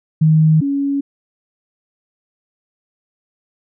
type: tone pair in turn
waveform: sine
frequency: 157 / 279.7 Hz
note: D#3 / C#4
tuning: +16 / +16 cents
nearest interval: minor seventh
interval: 1000 cents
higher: second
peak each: -8 / -15 dBFS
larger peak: first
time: 0.21-0.61 / 0.61-1.01 s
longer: neither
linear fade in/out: 10 ms
effects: none